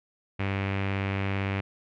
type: tone with low-pass filter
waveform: sawtooth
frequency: 97.8 Hz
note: G2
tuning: 4 cents flat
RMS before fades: -29 dBFS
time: 0.39-1.61 s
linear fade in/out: 10 ms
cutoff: 2400 Hz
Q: 3.2
effects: none